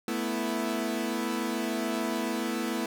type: chord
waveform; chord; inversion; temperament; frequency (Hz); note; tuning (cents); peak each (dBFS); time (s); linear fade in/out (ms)
sawtooth; A suspended second; none; equal; 220 / 246.9 / 329.6; A3 / B3 / E4; 0 / 0 / 0; -29; 0.08-2.86; 2
effects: none